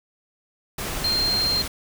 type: tone in noise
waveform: sine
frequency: 4186 Hz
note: C8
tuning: in tune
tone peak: -20 dBFS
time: 1.04-1.62 s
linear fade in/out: 5 ms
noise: pink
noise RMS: -29 dBFS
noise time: 0.78-1.68 s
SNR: +6 dB
effects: none